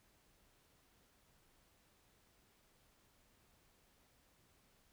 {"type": "silence", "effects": ["pink hiss -72 dBFS RMS until 4.92 s"]}